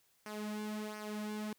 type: tone with flanger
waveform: sawtooth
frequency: 212.1 Hz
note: G#3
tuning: 37 cents sharp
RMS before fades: -41 dBFS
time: 0.26-1.53 s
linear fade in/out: 2 ms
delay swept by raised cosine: 0.26 to 3.16 ms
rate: 1.4 Hz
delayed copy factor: -0.65
effects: white hiss -72 dBFS RMS until 1.58 s